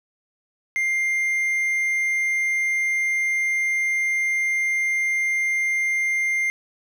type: tone with quantisation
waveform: triangle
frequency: 2100 Hz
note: C7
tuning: 6 cents sharp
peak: -18 dBFS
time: 0.76-6.5 s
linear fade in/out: 0 ms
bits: 8
effects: none